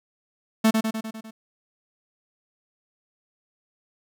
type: tone with echo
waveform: 45% pulse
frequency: 221.2 Hz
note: A3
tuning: 9 cents sharp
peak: -15 dBFS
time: 0.64-0.71 s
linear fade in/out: 10 ms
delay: 100 ms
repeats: 6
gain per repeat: -4 dB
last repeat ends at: 1.31 s
effects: none